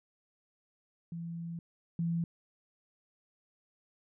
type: tone pair in turn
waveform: sine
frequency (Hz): 168.2 / 168.2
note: E3 / E3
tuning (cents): +35 / +35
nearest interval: unison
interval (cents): 0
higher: neither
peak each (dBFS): -37 / -29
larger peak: second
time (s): 1.12-1.59 / 1.99-2.24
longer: first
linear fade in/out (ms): 2
effects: none